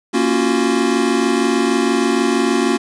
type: chord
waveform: square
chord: Gb major seventh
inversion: first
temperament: equal with one note detuned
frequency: 233.1 / 277.2 / 343.6 / 370 Hz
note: Bb3 / Db4 / F4 / Gb4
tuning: 0 / 0 / -28 / 0 cents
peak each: -20 / -20 / -21 / -20 dBFS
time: 0.13-2.78 s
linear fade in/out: 20 ms
effects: resampled to 22050 Hz + 7-bit